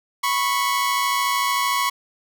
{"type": "tone pair together", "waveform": "sawtooth", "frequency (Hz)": [989, 1102.4], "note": ["B5", "C#6"], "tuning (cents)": [2, -10], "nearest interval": "major second", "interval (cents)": 188, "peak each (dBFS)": [-20, -17], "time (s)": [0.23, 1.9], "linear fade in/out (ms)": 10, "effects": []}